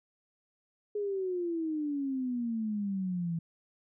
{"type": "exponential sweep", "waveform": "sine", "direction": "down", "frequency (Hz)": [419.8, 163.7], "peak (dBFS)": -30, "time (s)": [0.95, 3.39], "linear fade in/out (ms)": 5, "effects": []}